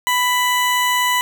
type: tone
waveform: 20% pulse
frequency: 992 Hz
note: B5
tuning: 7 cents sharp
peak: -10 dBFS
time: 0.07-1.21 s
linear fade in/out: 0 ms
effects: none